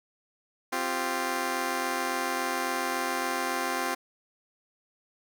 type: chord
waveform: 10% pulse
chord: C suspended fourth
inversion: none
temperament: just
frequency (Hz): 261.6 / 348.8 / 392.4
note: C4 / F4 / G4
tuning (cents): 0 / -2 / +2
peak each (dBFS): -25 / -24 / -27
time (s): 0.72-3.95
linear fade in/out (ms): 10
effects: none